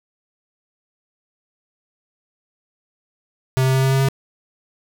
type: tone with pitch steps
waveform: square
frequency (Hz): 130.81 / 131.72 / 132.64 / 133.56 / 134.49 / 135.42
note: C3 / C3 / C3 / C3 / C3 / C#3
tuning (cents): 0 / +12 / +24 / +36 / +48 / -40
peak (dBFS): -15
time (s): 3.57-4.086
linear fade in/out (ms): 0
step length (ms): 86
effects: none